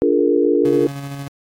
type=chord; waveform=sine; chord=Bb dominant seventh; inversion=first; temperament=just; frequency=291.4 / 349.6 / 419.5 / 466.2 Hz; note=D4 / F4 / Ab4 / Bb4; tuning=-13 / +2 / +17 / 0 cents; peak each=-18 dBFS; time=0.02-0.87 s; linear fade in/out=0 ms
type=tone with tremolo; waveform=30% pulse; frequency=140 Hz; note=C#3; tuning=18 cents sharp; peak=-23 dBFS; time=0.65-1.28 s; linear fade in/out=2 ms; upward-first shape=square; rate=13 Hz; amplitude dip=30%
effects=AAC 64 kbps